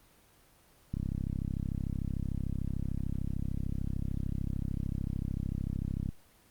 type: click train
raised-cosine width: 5 ms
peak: -21 dBFS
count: 173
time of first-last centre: 0.94-6.09 s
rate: 33.4 Hz
effects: pink hiss -62 dBFS RMS until 6.5 s + Opus 24 kbps